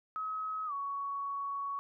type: tone with pitch glide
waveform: sine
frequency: 1277 to 1118.1 Hz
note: D#6 to C#6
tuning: +45 to +15 cents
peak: -34 dBFS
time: 0.16-1.79 s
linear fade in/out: 0 ms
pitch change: -230 cents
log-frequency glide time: 0.66-0.73 s
effects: none